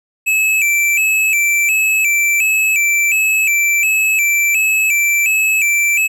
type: tone with vibrato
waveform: square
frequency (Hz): 2462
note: D#7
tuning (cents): -19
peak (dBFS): -12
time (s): 0.26-6.08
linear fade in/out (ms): 20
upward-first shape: square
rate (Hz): 1.4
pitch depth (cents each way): 88
effects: none